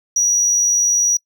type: tone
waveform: triangle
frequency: 5800 Hz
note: F#8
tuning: 35 cents flat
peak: -10 dBFS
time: 0.16-1.17 s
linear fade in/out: 5 ms
effects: noise-tail reverb RT60 0.1 s tail -26 dB re dry + tanh soft clip ceiling -7 dBFS